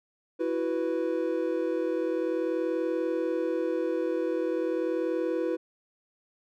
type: chord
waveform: triangle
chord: E suspended second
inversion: none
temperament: equal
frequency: 329.6 / 370 / 493.9 Hz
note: E4 / F#4 / B4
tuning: 0 / 0 / 0 cents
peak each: -28 / -30 / -28 dBFS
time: 0.39-5.57 s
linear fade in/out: 20 ms
effects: none